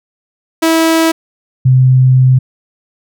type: tone pair in turn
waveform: sawtooth / sine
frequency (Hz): 325.4 / 129.14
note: E4 / C3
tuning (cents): -22 / -22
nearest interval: octave + major third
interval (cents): 1600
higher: first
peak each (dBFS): -4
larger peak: neither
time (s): 0.62-1.12 / 1.65-2.39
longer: second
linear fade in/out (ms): 10
effects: none